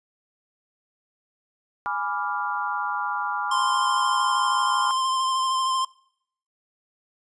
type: chord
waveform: sine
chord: G# diminished seventh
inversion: none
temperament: equal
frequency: 830.6 / 987.8 / 1174.7 / 1396.9 Hz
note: G#5 / B5 / D6 / F6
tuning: 0 / 0 / 0 / 0 cents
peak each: -30 dBFS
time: 1.86-4.91 s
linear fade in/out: 0 ms
type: tone with vibrato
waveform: square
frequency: 1047 Hz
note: C6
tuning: 1 cent sharp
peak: -22 dBFS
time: 3.51-5.85 s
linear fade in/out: 5 ms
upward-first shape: triangle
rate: 13 Hz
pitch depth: 25 cents each way
effects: noise-tail reverb RT60 0.7 s tail -25 dB re dry + resampled to 22050 Hz